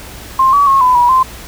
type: tone with pitch steps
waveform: sine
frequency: 1057 / 1139 / 1086 / 1005 / 968 / 1039 Hz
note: C6 / C#6 / C#6 / B5 / B5 / C6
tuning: +17 / +47 / -36 / +30 / -35 / -12 cents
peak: -6 dBFS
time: 0.39-1.23 s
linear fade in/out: 5 ms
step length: 140 ms
effects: added 60 Hz sine -37 dBFS peak until 1.47 s + pink hiss -32 dBFS RMS until 1.47 s